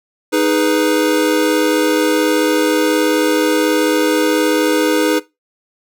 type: chord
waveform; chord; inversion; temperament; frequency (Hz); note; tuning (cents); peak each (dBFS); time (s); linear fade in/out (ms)
square; G# minor; second; equal; 311.1 / 415.3 / 493.9; D#4 / G#4 / B4; 0 / 0 / 0; -16 / -19 / -17; 0.32-5.2; 20
effects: noise-tail reverb RT60 0.2 s tail -18 dB re dry